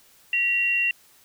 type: tone pair together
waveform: sine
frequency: 1944 / 2749 Hz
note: B6 / F7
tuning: -28 / -28 cents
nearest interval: tritone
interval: 600 cents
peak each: -29 / -20 dBFS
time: 0.33-0.91 s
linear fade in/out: 2 ms
effects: white hiss -56 dBFS RMS until 1.24 s